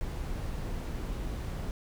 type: noise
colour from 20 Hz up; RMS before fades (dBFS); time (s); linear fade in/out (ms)
brown; -35; 0.01-1.71; 0
effects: none